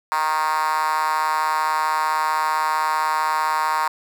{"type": "tone with high-pass filter", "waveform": "5% pulse", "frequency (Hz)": 155.56, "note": "D#3", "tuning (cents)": 0, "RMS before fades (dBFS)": -21, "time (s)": [0.12, 3.88], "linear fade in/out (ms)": 0, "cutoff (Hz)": 980, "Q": 6, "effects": []}